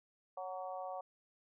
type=harmonic tone with a mistuned harmonic; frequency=185 Hz; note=F#3; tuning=in tune; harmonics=3 / 4 / 5 / 6; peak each=-45 / -43 / -50 / -50 dBFS; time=0.37-1.01 s; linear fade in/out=5 ms; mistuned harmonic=6; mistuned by=+31 cents; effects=none